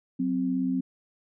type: tone pair together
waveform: sine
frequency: 185 / 261.8 Hz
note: F#3 / C4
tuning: 0 / +1 cents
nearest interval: tritone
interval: 601 cents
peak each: -30 / -25 dBFS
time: 0.19-0.81 s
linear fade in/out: 10 ms
effects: none